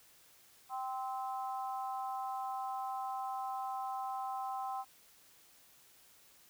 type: harmonic tone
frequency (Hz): 260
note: C4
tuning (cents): -11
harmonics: 3 / 4 / 5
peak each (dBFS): -38 / -42 / -47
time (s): 0.69-4.85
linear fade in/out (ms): 50
effects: white hiss -63 dBFS RMS until 6.49 s

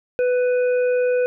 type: harmonic tone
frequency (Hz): 496.9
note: B4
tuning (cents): +11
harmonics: 1 / 3 / 5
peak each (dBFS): -16 / -31 / -35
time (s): 0.19-1.26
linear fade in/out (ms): 0
effects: none

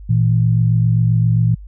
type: tone pair together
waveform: sine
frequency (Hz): 115.3 / 162.89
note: A#2 / E3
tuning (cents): -19 / -20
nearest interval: tritone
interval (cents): 599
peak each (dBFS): -12 / -17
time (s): 0.09-1.55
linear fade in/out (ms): 10
effects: added 50 Hz sine -32 dBFS peak until 1.67 s

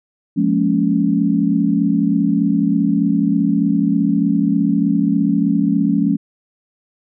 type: chord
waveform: sine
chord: Bb minor seventh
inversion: second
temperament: just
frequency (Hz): 174.81 / 209.8 / 233.1 / 279.7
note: F3 / Ab3 / Bb3 / Db4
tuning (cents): +2 / +18 / 0 / +16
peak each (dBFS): -19 / -17 / -23 / -17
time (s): 0.36-6.17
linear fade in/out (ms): 20
effects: none

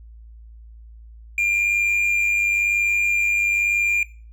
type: tone with amplitude modulation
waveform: triangle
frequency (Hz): 2399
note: D7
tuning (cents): +36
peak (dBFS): -14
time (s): 1.38-4.03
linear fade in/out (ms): 2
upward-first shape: sine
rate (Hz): 101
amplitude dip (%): 45
effects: noise-tail reverb RT60 0.4 s tail -18 dB re dry + added 56 Hz sine -40 dBFS peak until 4.32 s

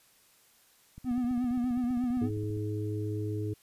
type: click train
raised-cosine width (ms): 5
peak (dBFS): -33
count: 25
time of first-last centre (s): 0.98-2.569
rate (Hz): 15.1
type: tone with vibrato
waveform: triangle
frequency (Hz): 246.2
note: B3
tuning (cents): -5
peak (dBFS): -25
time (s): 1.04-2.3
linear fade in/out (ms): 50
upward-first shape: triangle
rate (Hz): 8.3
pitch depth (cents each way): 69
type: harmonic tone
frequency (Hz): 105.4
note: G#2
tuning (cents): +26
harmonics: 1 / 3 / 4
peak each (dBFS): -32 / -37 / -38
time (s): 2.21-3.54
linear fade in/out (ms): 10
effects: white hiss -63 dBFS RMS until 3.62 s + resampled to 32000 Hz

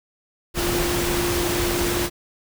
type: tone in noise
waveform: sine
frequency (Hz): 349.2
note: F4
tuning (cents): 0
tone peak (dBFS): -24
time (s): 0.54-2.1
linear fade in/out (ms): 50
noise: pink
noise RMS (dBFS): -24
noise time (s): 0.54-2.1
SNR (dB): -3
effects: none

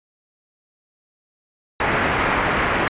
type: low-pass noise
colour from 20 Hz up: white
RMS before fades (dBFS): -20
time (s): 1.8-2.88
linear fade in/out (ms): 2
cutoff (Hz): 2100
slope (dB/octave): 24
effects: resampled to 8000 Hz

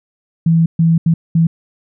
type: tone bursts at uneven times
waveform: sine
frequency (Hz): 164.81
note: E3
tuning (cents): 0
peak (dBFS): -8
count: 4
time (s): 0.46-0.66 / 0.79-0.98 / 1.06-1.14 / 1.35-1.47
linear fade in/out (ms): 5
effects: none

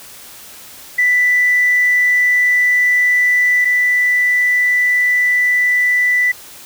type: tone pair in turn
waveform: sine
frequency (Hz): 1980 / 1980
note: B6 / B6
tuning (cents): +4 / +4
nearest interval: unison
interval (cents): 0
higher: neither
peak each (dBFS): -9 / -10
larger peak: first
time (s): 0.98-3.65 / 3.65-6.32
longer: neither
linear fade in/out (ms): 10
effects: tanh soft clip ceiling -5 dBFS + white hiss -37 dBFS RMS until 6.65 s

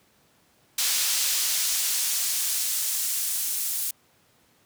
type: noise with high-pass filter sweep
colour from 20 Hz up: brown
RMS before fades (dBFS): -26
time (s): 0.78-3.91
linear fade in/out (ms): 5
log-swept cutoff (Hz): 4800 to 9800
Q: 0.74
effects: pink hiss -62 dBFS RMS until 4.65 s + high-pass 100 Hz 12 dB/octave

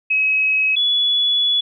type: tone pair in turn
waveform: sine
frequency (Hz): 2555 / 3411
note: D#7 / G#7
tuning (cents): +45 / +46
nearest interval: perfect fourth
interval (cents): 501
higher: second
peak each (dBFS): -14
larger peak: neither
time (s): 0.1-0.76 / 0.76-1.61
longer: second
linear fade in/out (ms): 10
effects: none

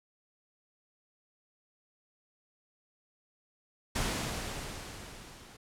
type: noise with level ramp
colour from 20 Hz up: pink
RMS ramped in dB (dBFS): -31 to -53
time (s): 3.95-5.57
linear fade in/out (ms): 10
effects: low-pass 10000 Hz 12 dB/octave

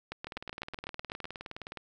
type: two click trains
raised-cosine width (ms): 0.3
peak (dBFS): -24 / -21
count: 30 / 10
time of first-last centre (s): 0.27-1.773 / 0.12-1.244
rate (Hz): 19.3 / 8.01
effects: none

